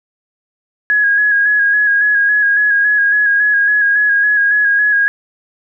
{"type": "tone with vibrato", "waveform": "sine", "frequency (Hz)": 1661.2, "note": "G#6", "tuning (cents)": 0, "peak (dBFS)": -9, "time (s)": [0.9, 5.08], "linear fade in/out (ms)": 0, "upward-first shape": "square", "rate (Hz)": 3.6, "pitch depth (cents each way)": 26, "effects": []}